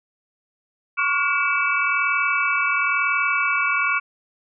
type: tone cluster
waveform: sine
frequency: 1096 / 1137 / 1427 / 2288 / 2632 Hz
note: C#6 / C#6 / F6 / D7 / E7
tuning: -20 / +44 / +37 / -46 / -3 cents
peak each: -29 / -25 / -23 / -23 / -26 dBFS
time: 0.97-4 s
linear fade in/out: 20 ms
effects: none